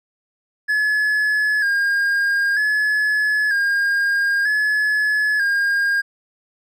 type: tone with vibrato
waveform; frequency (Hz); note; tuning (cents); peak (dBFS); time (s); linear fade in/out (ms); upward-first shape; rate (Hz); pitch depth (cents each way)
triangle; 1661.2; G#6; 0; -14; 0.68-6.02; 20; square; 0.53; 47
effects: none